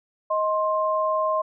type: tone pair together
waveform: sine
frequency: 628 / 1054.9 Hz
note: D#5 / C6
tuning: +16 / +14 cents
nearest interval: major sixth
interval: 898 cents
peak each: -23 dBFS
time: 0.3-1.42 s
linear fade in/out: 10 ms
effects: none